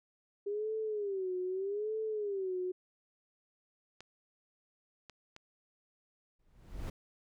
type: tone with vibrato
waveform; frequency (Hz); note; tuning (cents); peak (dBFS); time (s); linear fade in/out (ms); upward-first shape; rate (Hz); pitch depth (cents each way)
sine; 400; G4; +35; -33; 0.46-2.72; 10; sine; 0.81; 160
type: clicks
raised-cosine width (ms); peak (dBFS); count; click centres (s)
0.2; -32; 3; 4.006 / 5.097 / 5.364
type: noise with exponential growth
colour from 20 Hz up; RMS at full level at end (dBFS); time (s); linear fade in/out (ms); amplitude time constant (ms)
brown; -34; 6.39-6.9; 5; 110
effects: none